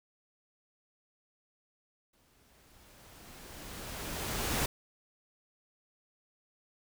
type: noise with exponential growth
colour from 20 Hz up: pink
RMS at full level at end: -30 dBFS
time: 2.13-4.66 s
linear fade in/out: 5 ms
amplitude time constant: 550 ms
effects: none